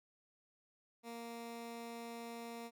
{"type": "tone", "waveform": "15% pulse", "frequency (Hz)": 233.1, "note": "A#3", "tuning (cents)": 0, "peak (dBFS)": -39, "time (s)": [1.03, 2.71], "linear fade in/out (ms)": 50, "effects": []}